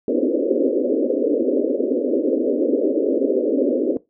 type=band-pass noise; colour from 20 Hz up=pink; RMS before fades=-19 dBFS; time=0.08-3.97 s; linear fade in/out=2 ms; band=250 to 570 Hz; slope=96 dB/octave; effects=noise-tail reverb RT60 0.2 s tail -19 dB re dry